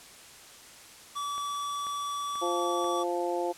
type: tone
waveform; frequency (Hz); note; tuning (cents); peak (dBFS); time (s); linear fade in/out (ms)
square; 1149; D6; -38; -32; 1.15-3.04; 20
type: click train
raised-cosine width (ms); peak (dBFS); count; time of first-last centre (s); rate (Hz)
0.5; -31; 4; 1.38-2.843; 2.05
type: harmonic tone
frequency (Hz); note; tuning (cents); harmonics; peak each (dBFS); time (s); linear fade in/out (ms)
174.61; F3; 0; 2 / 3 / 4 / 5; -31 / -33 / -34 / -35; 2.41-3.53; 20
effects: white hiss -50 dBFS RMS until 3.57 s + low-pass 10000 Hz 12 dB/octave